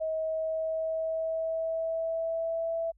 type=tone with pitch glide; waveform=sine; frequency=636 to 661.1 Hz; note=D#5 to E5; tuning=+38 to +5 cents; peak=-28 dBFS; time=0-2.92 s; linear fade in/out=20 ms; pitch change=+67 cents; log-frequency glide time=0.14-2.76 s; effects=added 50 Hz sine -60 dBFS peak until 2.97 s